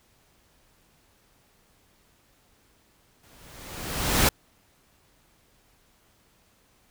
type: noise with exponential growth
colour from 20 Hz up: pink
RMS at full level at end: -18 dBFS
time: 3.23-4.29 s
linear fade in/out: 5 ms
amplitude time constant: 230 ms
effects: pink hiss -63 dBFS RMS until 6.9 s